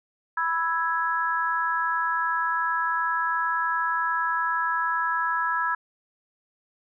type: chord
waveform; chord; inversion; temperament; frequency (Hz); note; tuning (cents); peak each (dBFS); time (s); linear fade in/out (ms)
sine; E major; second; equal; 987.8 / 1318.5 / 1661.2; B5 / E6 / G#6; 0 / 0 / 0; -27; 0.37-5.75; 5
effects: none